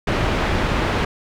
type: low-pass noise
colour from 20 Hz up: pink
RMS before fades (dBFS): -20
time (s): 0.07-1.05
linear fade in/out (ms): 5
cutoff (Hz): 2600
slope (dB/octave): 12
effects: none